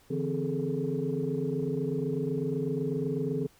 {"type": "tone cluster", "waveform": "sine", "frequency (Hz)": [145.3, 165.5, 259.9, 415.2, 443.2], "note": ["D3", "E3", "C4", "G#4", "A4"], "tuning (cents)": [-18, 7, -11, 0, 13], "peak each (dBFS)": [-34, -34, -33, -33, -35], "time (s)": [0.1, 3.47], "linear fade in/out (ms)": 10, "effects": ["tanh soft clip ceiling -18 dBFS", "pink hiss -61 dBFS RMS until 3.59 s"]}